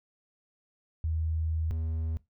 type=tone pair in turn; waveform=sine / triangle; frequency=80 / 80.29 Hz; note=D#2 / E2; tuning=+49 / -45 cents; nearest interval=unison; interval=6 cents; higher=second; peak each=-27 dBFS; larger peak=neither; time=1.04-1.71 / 1.71-2.17 s; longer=first; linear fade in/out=0 ms; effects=noise-tail reverb RT60 0.2 s tail -20 dB re dry